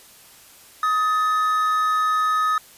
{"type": "tone pair together", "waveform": "triangle", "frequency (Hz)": [1259.6, 1760], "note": ["D#6", "A6"], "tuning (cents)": [21, 0], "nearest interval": "tritone", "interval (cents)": 579, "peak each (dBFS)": [-16, -28], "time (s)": [0.83, 2.58], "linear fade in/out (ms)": 2, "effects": ["white hiss -48 dBFS RMS until 2.77 s", "resampled to 32000 Hz"]}